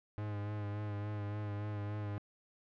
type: tone with vibrato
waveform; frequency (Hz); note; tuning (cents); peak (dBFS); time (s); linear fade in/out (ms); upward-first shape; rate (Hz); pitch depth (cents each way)
45% pulse; 103.83; G#2; 0; -37; 0.18-2.18; 0; sine; 3.5; 29
effects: low-pass 2000 Hz 12 dB/octave